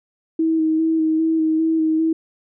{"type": "tone with vibrato", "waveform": "sine", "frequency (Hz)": 319.6, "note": "D#4", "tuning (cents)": 47, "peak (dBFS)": -15, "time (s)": [0.39, 2.13], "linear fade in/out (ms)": 5, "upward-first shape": "square", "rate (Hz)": 2.5, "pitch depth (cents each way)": 18, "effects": []}